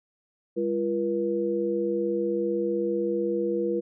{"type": "tone cluster", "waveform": "sine", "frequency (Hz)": [201.8, 344.3, 480.1], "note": ["G#3", "F4", "B4"], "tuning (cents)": [-49, -25, -49], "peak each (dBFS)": [-32, -27, -27], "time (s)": [0.56, 3.81], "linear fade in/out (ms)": 20, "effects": []}